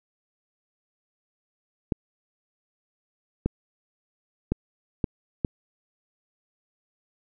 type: clicks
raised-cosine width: 3 ms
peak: -10 dBFS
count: 5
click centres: 1.922 / 3.46 / 4.52 / 5.042 / 5.448 s
effects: none